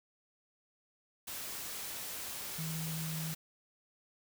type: tone in noise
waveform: sine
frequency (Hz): 160.1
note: D#3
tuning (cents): +50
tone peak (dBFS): -37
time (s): 2.58-3.34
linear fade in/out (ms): 10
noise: white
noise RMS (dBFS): -42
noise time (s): 1.27-3.35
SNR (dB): +2
effects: none